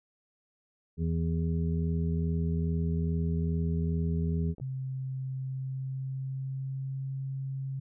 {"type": "harmonic tone", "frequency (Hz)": 82.41, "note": "E2", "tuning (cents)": 0, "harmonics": [1, 2, 3, 5], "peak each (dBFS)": [-30, -29, -39, -40], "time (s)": [0.97, 4.55], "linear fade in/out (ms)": 50}
{"type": "clicks", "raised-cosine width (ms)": 2, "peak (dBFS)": [-34, -33], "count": 2, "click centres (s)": [4.583, 4.6]}
{"type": "tone with pitch glide", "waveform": "sine", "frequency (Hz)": [131.7, 134.54], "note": ["C3", "C3"], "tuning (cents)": [12, 49], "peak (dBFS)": -32, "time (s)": [4.61, 7.8], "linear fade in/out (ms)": 10, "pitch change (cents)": 37, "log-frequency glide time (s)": [5.37, 7.14]}
{"effects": []}